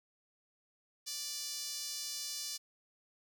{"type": "tone with high-pass filter", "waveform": "sawtooth", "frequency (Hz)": 587.3, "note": "D5", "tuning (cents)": 0, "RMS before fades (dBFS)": -41, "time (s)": [1.06, 2.58], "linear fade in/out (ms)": 20, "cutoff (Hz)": 5000, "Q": 2.4, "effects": []}